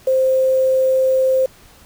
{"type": "tone with quantisation", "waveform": "sine", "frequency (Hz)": 523.3, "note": "C5", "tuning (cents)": 0, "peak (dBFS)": -12, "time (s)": [0.07, 1.46], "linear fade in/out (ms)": 5, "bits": 6, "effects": ["pink hiss -47 dBFS RMS until 1.85 s"]}